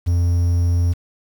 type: tone with quantisation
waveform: triangle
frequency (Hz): 86.6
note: F2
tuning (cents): -14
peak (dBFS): -12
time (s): 0.06-0.94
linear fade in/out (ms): 20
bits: 7
effects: none